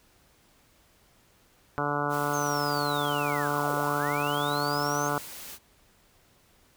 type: harmonic tone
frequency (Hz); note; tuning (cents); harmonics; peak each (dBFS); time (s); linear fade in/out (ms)
145.4; D3; -17; 1 / 2 / 3 / 4 / 5 / 6 / 7 / 8 / 9 / 10; -35 / -35 / -35 / -35 / -35 / -35 / -35 / -35 / -35 / -35; 1.78-5.18; 0
type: noise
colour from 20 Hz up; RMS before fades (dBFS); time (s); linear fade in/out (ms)
white; -42; 2.09-5.59; 50
type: linear two-way sweep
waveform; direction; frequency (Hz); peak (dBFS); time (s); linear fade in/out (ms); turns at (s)
sine; down then up; 6480 to 365.2 to 6480; -35; 2.33-5.09; 10; 3.74
effects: pink hiss -62 dBFS RMS until 6.76 s